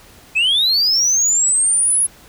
sine linear sweep, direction up, 2484 to 10650 Hz, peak -10 dBFS, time 0.35-2.07 s, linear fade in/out 20 ms, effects tanh soft clip ceiling -11 dBFS + pink hiss -45 dBFS RMS until 2.28 s

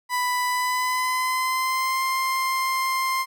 30% pulse tone with pitch glide, 992 to 1051 Hz, B5 to C6, +7 to +7 cents, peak -19 dBFS, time 0.09-3.26 s, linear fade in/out 50 ms, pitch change +100 cents, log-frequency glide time 0.47-2.02 s, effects none

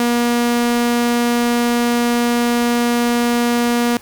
sawtooth tone, 238.8 Hz, A#3, 42 cents sharp, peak -10 dBFS, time 0-3.97 s, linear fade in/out 2 ms, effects pink hiss -42 dBFS RMS until 4.01 s

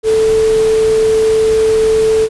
sine tone in noise, 440 Hz, A4, in tune, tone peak -8 dBFS, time 0.03-2.29 s, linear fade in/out 50 ms, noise pink, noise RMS -25 dBFS, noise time 0.03-2.29 s, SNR +14 dB, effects resampled to 24000 Hz

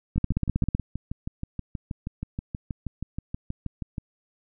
two click trains, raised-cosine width 5 ms, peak -18 / -11 dBFS, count 25 / 10, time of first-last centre 0.16-3.982 / 0.18-0.75 s, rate 6.28 / 15.8 Hz, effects none

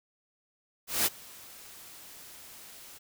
white noise with ADSR envelope, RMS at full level -25 dBFS, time 0.87-2.99 s, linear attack 190 ms, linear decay 28 ms, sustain -24 dB, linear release 21 ms, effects none

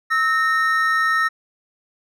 triangle tone pair together, 1300 / 1840.3 Hz, E6 / A#6, -24 / -23 cents, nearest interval tritone, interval 601 cents, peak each -17 dBFS, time 0.1-1.29 s, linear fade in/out 20 ms, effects none

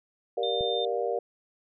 sine chord, G minor seventh, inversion none, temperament just, 392 / 470.4 / 588 / 705.6 Hz, G4 / Bb4 / D5 / F5, 0 / +16 / +2 / +18 cents, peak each -33 / -29 / -33 / -33 dBFS, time 0.37-1.19 s, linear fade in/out 5 ms
sine tone, 3600 Hz, A7, 39 cents sharp, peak -31 dBFS, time 0.43-0.85 s, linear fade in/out 2 ms
click, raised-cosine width 5 ms, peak -28 dBFS, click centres 0.609 s
effects none

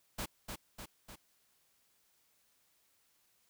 pink noise with echo, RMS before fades -39 dBFS, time 0.18-0.26 s, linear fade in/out 10 ms, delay 300 ms, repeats 3, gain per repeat -4 dB, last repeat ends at 1.16 s, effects white hiss -73 dBFS RMS until 3.49 s

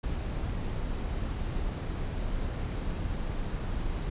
brown noise, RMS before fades -32 dBFS, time 0.03-4.1 s, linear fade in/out 10 ms, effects resampled to 8000 Hz

